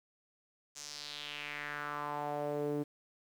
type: tone with band-pass filter sweep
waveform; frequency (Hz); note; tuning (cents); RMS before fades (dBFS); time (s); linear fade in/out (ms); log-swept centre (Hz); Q
sawtooth; 146.83; D3; 0; -39; 0.75-2.84; 20; 6700 to 340; 3.1
effects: 10-bit